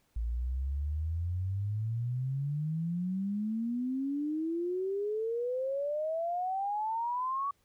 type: exponential sweep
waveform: sine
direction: up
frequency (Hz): 55 to 1139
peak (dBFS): -30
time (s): 0.16-7.51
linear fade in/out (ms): 5
effects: pink hiss -72 dBFS RMS until 7.64 s